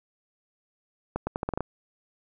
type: accelerating click train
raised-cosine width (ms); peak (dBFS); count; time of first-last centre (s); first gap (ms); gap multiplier
1; -14; 8; 1.16-1.607; 110; 0.81
effects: none